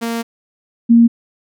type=tone pair in turn; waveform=sawtooth / sine; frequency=231.1 / 233.1 Hz; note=A#3 / A#3; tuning=-15 / 0 cents; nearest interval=unison; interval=15 cents; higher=second; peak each=-15 / -5 dBFS; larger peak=second; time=0.01-0.23 / 0.89-1.08 s; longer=first; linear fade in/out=20 ms; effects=none